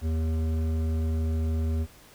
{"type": "tone with hard clipping", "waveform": "triangle", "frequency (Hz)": 79.9, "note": "D#2", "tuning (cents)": 47, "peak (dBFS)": -26, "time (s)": [0.01, 1.87], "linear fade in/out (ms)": 50, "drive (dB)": 15, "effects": ["pink hiss -53 dBFS RMS until 2.14 s"]}